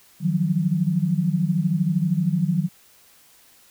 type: tone cluster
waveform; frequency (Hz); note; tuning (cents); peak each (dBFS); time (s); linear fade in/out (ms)
sine; 154.4 / 173.6 / 186.6; D#3 / F3 / F#3; -13 / -10 / +15; -23; 0.2-2.69; 50
effects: white hiss -54 dBFS RMS until 3.7 s